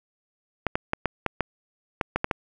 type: clicks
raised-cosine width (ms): 0.5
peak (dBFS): -8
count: 10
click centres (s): 0.667 / 0.755 / 0.934 / 1.057 / 1.263 / 1.407 / 2.012 / 2.16 / 2.244 / 2.312
effects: none